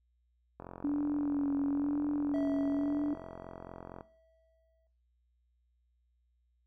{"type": "click train", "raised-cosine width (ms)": 1, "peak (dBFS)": -30, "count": 152, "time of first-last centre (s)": [0.6, 4.009], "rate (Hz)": 44.3}
{"type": "tone with vibrato", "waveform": "sine", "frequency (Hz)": 286.8, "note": "D4", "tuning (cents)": -41, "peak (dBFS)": -28, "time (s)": [0.84, 3.14], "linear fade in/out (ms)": 5, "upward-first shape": "sine", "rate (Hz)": 1, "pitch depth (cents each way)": 34}
{"type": "tone with exponential decay", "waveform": "triangle", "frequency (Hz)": 651, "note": "E5", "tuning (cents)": -22, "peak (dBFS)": -34, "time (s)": [2.34, 4.87], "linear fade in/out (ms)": 1, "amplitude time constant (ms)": 550}
{"effects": ["noise-tail reverb RT60 0.4 s tail -18 dB re dry", "added 60 Hz sine -70 dBFS peak until 6.66 s"]}